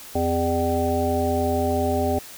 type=harmonic tone with a mistuned harmonic; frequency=85.1 Hz; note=F2; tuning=44 cents flat; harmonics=1 / 3 / 5 / 7 / 9; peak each=-26 / -26 / -26 / -26 / -26 dBFS; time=0.15-2.19 s; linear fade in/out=5 ms; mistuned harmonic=5; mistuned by=-82 cents; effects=white hiss -41 dBFS RMS until 2.37 s